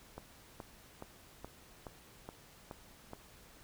click train, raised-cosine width 1 ms, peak -30 dBFS, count 8, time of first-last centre 0.18-3.134 s, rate 2.37 Hz, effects pink hiss -59 dBFS RMS until 3.63 s

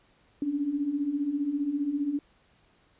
sine beating tone pair, 275.3 / 290.3 Hz, C#4 / D4, -12 / -20 cents, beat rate 15 Hz, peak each -33 / -27 dBFS, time 0.42-2.19 s, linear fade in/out 2 ms, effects pink hiss -64 dBFS RMS until 2.99 s + resampled to 8000 Hz

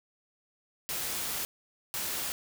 white noise bursts at uneven times, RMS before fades -34 dBFS, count 2, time 0.89-1.45 / 1.94-2.32 s, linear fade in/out 0 ms, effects none

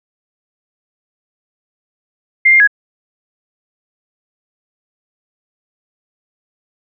sine tone with pitch steps, 2099 / 2113 / 1668 Hz, C7 / C7 / G#6, +5 / +16 / +7 cents, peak -5 dBFS, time 2.45-2.675 s, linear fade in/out 10 ms, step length 75 ms, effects none

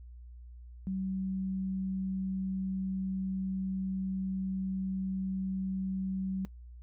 sine tone, 190 Hz, F#3, 46 cents sharp, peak -31 dBFS, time 0.87-6.45 s, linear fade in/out 0 ms, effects noise-tail reverb RT60 0.1 s tail -20 dB re dry + added 60 Hz sine -46 dBFS peak until 6.82 s

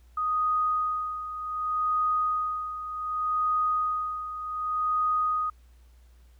sine tone with tremolo, 1244.5 Hz, D#6, in tune, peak -22 dBFS, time 0.17-5.5 s, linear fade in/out 5 ms, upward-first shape sine, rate 0.66 Hz, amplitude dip 70%, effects added 60 Hz sine -52 dBFS peak until 6.39 s + pink hiss -67 dBFS RMS until 6.39 s

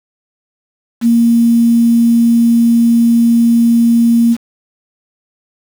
sine tone with quantisation, 233.1 Hz, A#3, in tune, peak -6 dBFS, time 1.01-4.37 s, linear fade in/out 50 ms, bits 5, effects none

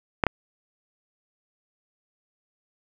clicks, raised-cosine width 0.5 ms, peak -4 dBFS, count 2, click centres 0.238 / 0.267 s, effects none

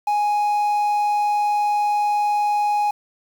triangle tone with quantisation, 830.6 Hz, G#5, in tune, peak -15 dBFS, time 0.07-2.91 s, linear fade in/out 5 ms, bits 7, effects none

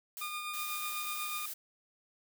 blue noise with exponential decay, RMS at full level -42 dBFS, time 0.17-1 s, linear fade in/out 0 ms, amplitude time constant 180 ms
20% pulse tone with tremolo, 1216 Hz, D#6, 40 cents flat, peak -31 dBFS, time 0.21-1.46 s, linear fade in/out 5 ms, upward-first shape sine, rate 8.1 Hz, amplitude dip 35%
blue noise, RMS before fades -41 dBFS, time 0.53-1.54 s, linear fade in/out 10 ms
effects none

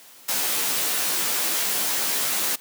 white noise with comb filter, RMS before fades -24 dBFS, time 0.28-2.56 s, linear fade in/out 10 ms, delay 15 ms, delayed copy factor +0.75, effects white hiss -48 dBFS RMS until 2.6 s + high-pass 200 Hz 12 dB/octave

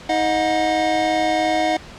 square tone cluster, 316.6 / 623 / 726 Hz, D#4 / D#5 / F#5, +30 / +2 / -33 cents, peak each -24 / -23 / -20 dBFS, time 0.09-1.77 s, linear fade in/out 5 ms, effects pink hiss -39 dBFS RMS until 1.98 s + low-pass 5000 Hz 12 dB/octave

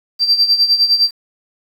sine tone with tremolo, 4699 Hz, D8, in tune, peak -6 dBFS, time 0.19-1.11 s, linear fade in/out 50 ms, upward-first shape sine, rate 9.8 Hz, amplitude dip 75%, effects tanh soft clip ceiling -4 dBFS + 7-bit

